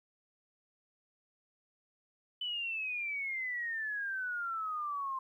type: exponential sweep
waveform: sine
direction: down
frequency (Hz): 3011 to 1046.5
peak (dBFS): -34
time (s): 2.41-5.19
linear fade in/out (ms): 5
effects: 12-bit